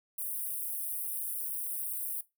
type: high-pass noise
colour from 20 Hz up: white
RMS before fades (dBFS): -36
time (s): 0.18-2.21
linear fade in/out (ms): 5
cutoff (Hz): 8900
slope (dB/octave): 96
effects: noise-tail reverb RT60 0.2 s tail -18 dB re dry